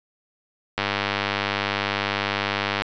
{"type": "click train", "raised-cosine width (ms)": 0.3, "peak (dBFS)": -6, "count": 205, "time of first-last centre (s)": [0.78, 2.82], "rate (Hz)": 100, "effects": ["resampled to 16000 Hz"]}